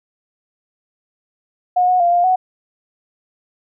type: tone with pitch steps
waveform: sine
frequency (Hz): 723 / 731 / 694 / 702 / 742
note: F#5 / F#5 / F5 / F5 / F#5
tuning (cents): -40 / -21 / -11 / +9 / +5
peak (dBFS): -11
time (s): 1.76-2.36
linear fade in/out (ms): 10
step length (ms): 120
effects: none